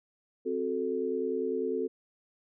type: chord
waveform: sine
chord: F# diminished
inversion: second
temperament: equal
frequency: 261.6 / 370 / 440 Hz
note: C4 / F#4 / A4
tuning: 0 / 0 / 0 cents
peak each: -35 / -33 / -31 dBFS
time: 0.45-1.88 s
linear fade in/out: 20 ms
effects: none